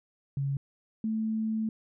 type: tone pair in turn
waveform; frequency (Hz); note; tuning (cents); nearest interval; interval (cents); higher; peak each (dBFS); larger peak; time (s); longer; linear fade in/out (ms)
sine; 138.5 / 219.9; C#3 / A3; -1 / -1; minor sixth; 800; second; -27; neither; 0.37-0.57 / 1.04-1.69; second; 2
effects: none